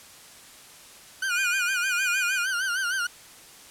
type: tone with vibrato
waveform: 40% pulse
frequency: 1484 Hz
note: F#6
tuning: 5 cents sharp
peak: -24 dBFS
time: 1.22-3.07 s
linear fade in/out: 5 ms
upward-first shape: sine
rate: 6.5 Hz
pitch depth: 110 cents each way
type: tone with tremolo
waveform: square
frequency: 2443 Hz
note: D#7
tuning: 32 cents flat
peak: -26 dBFS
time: 1.29-2.47 s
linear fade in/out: 50 ms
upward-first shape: triangle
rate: 1.5 Hz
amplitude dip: 45%
effects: white hiss -48 dBFS RMS until 3.7 s + low-pass 11000 Hz 12 dB/octave